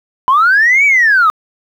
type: linear two-way sweep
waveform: sine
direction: up then down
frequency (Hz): 987.8 to 2318 to 1204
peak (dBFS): -5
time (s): 0.28-1.3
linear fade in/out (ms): 0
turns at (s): 0.85
effects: tanh soft clip ceiling -3 dBFS + 7-bit